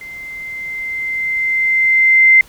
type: tone with level ramp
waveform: sine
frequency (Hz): 2080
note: C7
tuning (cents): -11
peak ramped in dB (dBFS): -29 to -4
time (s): 0.01-2.41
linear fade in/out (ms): 2
effects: pink hiss -44 dBFS RMS until 2.48 s